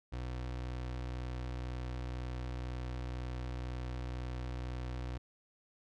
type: tone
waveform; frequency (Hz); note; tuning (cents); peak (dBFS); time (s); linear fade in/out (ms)
30% pulse; 62; B1; +7; -35; 0.12-5.18; 10
effects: low-pass 5000 Hz 12 dB/octave